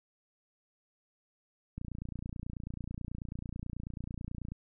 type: click train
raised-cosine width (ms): 5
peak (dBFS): -27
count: 81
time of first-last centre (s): 1.78-4.52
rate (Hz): 29.2
effects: none